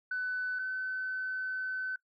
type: tone pair in turn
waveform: sine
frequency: 1500 / 1518.3 Hz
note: F#6 / F#6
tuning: +23 / +44 cents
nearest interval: unison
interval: 21 cents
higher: second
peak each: -30 / -32 dBFS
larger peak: first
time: 0.11-0.59 / 0.59-1.96 s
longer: second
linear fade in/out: 5 ms
effects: noise-tail reverb RT60 0.1 s tail -20 dB re dry + tanh soft clip ceiling -27 dBFS